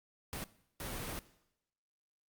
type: noise bursts at uneven times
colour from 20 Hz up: pink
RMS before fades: -41 dBFS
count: 2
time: 0.33-0.44 / 0.8-1.19 s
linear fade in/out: 0 ms
effects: noise-tail reverb RT60 0.8 s tail -18 dB re dry + Opus 48 kbps